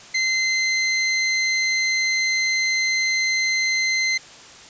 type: tone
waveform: sawtooth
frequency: 2069 Hz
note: C7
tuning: 20 cents flat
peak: -15 dBFS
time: 0.14-4.18 s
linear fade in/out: 10 ms
effects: white hiss -43 dBFS RMS until 4.69 s + resampled to 16000 Hz